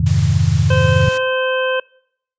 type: chord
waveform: sine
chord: F minor seventh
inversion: none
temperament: equal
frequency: 87.31 / 103.83 / 130.81 / 155.56 Hz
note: F2 / Ab2 / C3 / Eb3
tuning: 0 / 0 / 0 / 0 cents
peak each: -17 dBFS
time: 0-1.09 s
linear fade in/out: 5 ms
type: noise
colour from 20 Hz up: white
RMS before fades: -30 dBFS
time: 0.06-1.18 s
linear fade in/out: 5 ms
type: harmonic tone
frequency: 517 Hz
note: C5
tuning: 21 cents flat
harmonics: 1 / 2 / 3 / 5 / 6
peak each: -17 / -25 / -22 / -26 / -28 dBFS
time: 0.7-1.8 s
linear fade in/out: 5 ms
effects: noise-tail reverb RT60 0.7 s tail -25 dB re dry + resampled to 16000 Hz